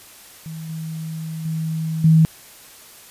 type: tone with level steps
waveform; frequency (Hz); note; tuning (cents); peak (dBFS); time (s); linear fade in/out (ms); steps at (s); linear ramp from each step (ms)
sine; 160; D#3; +49; -29 / -26 / -21 / -9; 0.46-2.25; 0; 0.69 / 1.45 / 2.04; 5
effects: white hiss -44 dBFS RMS until 3.1 s + resampled to 32000 Hz